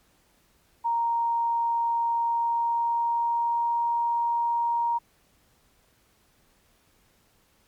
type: tone with pitch glide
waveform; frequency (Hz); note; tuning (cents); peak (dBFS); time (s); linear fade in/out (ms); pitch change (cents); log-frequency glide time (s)
sine; 932.3 to 938.8; A#5 to A#5; 0 to +12; -22; 0.84-4.99; 20; +12; 2.17-3.82
effects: pink hiss -64 dBFS RMS until 7.67 s + MP3 96 kbps